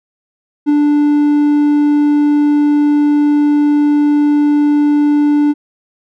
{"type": "tone with ADSR envelope", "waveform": "triangle", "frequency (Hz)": 293.7, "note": "D4", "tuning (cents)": 0, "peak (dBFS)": -4, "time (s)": [0.66, 5.54], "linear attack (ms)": 33, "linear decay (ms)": 6, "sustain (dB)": -2, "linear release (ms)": 35, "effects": []}